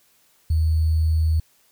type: tone with sample-and-hold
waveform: sine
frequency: 79.6 Hz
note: D#2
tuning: 40 cents sharp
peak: -16 dBFS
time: 0.5-1.4 s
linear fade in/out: 5 ms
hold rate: 4410 Hz
effects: white hiss -60 dBFS RMS until 1.71 s